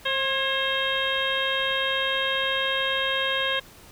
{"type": "harmonic tone with a mistuned harmonic", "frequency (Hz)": 534, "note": "C5", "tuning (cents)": 35, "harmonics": [1, 2, 3, 4, 5, 6, 7], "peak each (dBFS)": [-30, -32, -28, -34, -33, -28, -32], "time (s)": [0.05, 3.6], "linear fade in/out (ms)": 10, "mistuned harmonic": 3, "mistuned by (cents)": 42, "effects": ["pink hiss -49 dBFS RMS until 3.91 s"]}